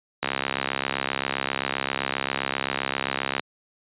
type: click train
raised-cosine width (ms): 0.3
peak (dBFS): -7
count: 215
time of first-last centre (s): 0.23-3.396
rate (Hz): 67.6
effects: high-pass 150 Hz 12 dB/octave + resampled to 8000 Hz